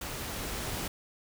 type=noise with level ramp; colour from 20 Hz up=pink; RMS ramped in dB=-38 to -35 dBFS; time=0.01-0.88 s; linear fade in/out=5 ms; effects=none